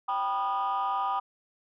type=chord; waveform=sine; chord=G augmented; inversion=none; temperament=just; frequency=784 / 980 / 1225 Hz; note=G5 / B5 / D#6; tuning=0 / -14 / -27 cents; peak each=-29 dBFS; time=0.08-1.2 s; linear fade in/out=10 ms; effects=tanh soft clip ceiling -22 dBFS